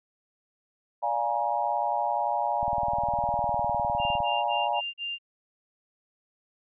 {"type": "chord", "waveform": "sine", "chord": "Bb dominant seventh", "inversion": "first", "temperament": "equal with one note detuned", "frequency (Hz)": [587.3, 698.5, 830.6, 948.1], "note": ["D5", "F5", "Ab5", "Bb5"], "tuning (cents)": [0, 0, 0, 29], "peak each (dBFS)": [-33, -30, -28, -30], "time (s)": [1.02, 4.81], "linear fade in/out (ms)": 20}
{"type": "click train", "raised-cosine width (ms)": 5, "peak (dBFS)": -27, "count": 32, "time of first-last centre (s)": [2.63, 4.204], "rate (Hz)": 19.7}
{"type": "tone bursts", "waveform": "sine", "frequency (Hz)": 2794, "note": "F7", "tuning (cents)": 0, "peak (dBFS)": -30, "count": 5, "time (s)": [3.98, 5.186], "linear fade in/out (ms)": 50, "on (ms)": 210, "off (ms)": 39}
{"effects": []}